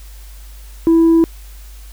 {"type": "tone with tanh clipping", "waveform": "sine", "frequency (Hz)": 329.6, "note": "E4", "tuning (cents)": 0, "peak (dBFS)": -8, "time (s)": [0.87, 1.24], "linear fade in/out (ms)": 0, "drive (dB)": 1, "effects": ["added 50 Hz sine -33 dBFS peak until 1.92 s", "white hiss -45 dBFS RMS until 1.92 s"]}